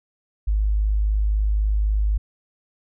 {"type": "tone", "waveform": "sine", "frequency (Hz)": 51.91, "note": "G#1", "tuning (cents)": 0, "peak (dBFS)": -17, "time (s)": [0.47, 2.18], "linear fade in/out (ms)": 10, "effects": []}